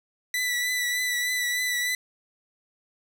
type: tone with vibrato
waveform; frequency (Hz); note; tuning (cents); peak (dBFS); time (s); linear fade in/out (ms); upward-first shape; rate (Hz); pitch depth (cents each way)
sawtooth; 1975.5; B6; 0; -21; 0.34-1.95; 2; triangle; 3.3; 29
effects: 10-bit